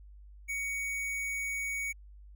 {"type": "tone with tanh clipping", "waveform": "sine", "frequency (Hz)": 2240, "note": "C#7", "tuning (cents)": 18, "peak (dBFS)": -34, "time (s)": [0.48, 1.93], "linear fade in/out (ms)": 20, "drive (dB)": 16, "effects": ["added 50 Hz sine -49 dBFS peak until 2.35 s"]}